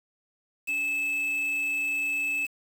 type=tone with quantisation; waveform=triangle; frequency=2611 Hz; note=E7; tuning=17 cents flat; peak=-24 dBFS; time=0.67-2.47 s; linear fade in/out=20 ms; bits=7; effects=none